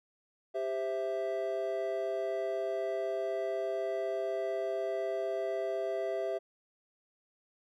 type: chord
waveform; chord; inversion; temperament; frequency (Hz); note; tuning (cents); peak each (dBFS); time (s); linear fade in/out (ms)
triangle; C major; second; equal with one note detuned; 395.2 / 523.3 / 659.3; G4 / C5 / E5; +14 / 0 / 0; -34 / -37 / -32; 0.54-6.39; 20
effects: none